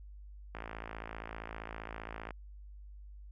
click train, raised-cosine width 0.5 ms, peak -26 dBFS, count 98, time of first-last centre 0.55-2.307 s, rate 55.2 Hz, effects added 50 Hz sine -47 dBFS peak until 3.31 s + MP3 96 kbps

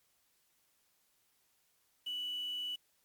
sine tone with quantisation, 2960 Hz, F#7, in tune, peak -36 dBFS, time 2.06-2.76 s, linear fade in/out 10 ms, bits 9, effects white hiss -74 dBFS RMS until 3.04 s + MP3 96 kbps

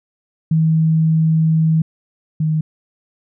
sine tone pair in turn, 160 / 156.44 Hz, D#3 / D#3, +49 / +10 cents, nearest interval unison, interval 39 cents, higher first, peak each -11 / -14 dBFS, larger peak first, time 0.51-1.82 / 2.4-2.61 s, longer first, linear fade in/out 5 ms, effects none

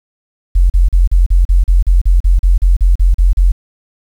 sine tone bursts, 44 Hz, F1, 14 cents sharp, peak -5 dBFS, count 16, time 0.55-3.52 s, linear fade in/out 10 ms, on 150 ms, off 38 ms, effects 7-bit

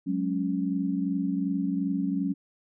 sine chord, F# suspended second, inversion none, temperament equal, 185 / 207.7 / 277.2 Hz, F#3 / G#3 / C#4, 0 / 0 / 0 cents, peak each -29 / -32 / -28 dBFS, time 0.06-2.34 s, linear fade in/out 20 ms, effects none

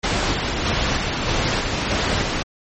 pink noise with tremolo, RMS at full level -20 dBFS, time 0.03-2.43 s, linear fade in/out 10 ms, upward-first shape square, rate 1.6 Hz, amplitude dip 25%, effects low-pass 6000 Hz 12 dB/octave + MP3 32 kbps

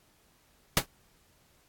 pink noise with exponential decay, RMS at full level -18 dBFS, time 0.77-0.86 s, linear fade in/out 1 ms, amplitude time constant 18 ms, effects pink hiss -65 dBFS RMS until 1.68 s + AAC 64 kbps

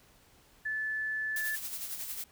sine tone, 1740 Hz, A6, 20 cents flat, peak -31 dBFS, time 0.65-1.56 s, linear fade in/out 10 ms
blue noise with tremolo, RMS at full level -37 dBFS, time 1.36-2.24 s, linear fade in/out 2 ms, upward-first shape sine, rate 11 Hz, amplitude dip 50%
effects pink hiss -62 dBFS RMS until 2.31 s

